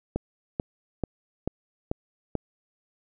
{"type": "click train", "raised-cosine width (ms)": 2, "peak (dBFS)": -13, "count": 6, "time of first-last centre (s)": [0.16, 2.353], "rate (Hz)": 2.28, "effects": []}